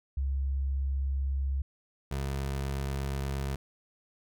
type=tone pair in turn; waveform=sine / 25% pulse; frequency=67.9 / 68.41 Hz; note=C#2 / C#2; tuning=-35 / -22 cents; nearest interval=unison; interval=13 cents; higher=second; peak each=-27 dBFS; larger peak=neither; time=0.17-1.62 / 2.11-3.56 s; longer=neither; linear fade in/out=5 ms; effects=none